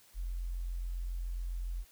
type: tone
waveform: sine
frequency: 43.65 Hz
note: F1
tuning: in tune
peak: -34 dBFS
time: 0.14-1.85 s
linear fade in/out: 50 ms
effects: white hiss -62 dBFS RMS until 1.91 s